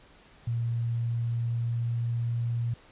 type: tone with pitch glide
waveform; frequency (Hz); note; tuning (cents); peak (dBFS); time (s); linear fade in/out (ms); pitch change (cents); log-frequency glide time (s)
sine; 117.1 to 117.91; A#2 to A#2; +8 to +20; -26; 0.47-2.74; 5; +12; 1-2.48
effects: pink hiss -56 dBFS RMS until 2.91 s + resampled to 8000 Hz